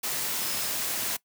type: tone in noise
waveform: sine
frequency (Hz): 5130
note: E8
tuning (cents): -48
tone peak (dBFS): -39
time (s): 0.4-0.68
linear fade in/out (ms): 10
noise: white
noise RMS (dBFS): -30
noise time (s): 0.03-1.17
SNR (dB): -12
effects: noise-tail reverb RT60 0.1 s tail -20 dB re dry + high-pass 100 Hz 12 dB/octave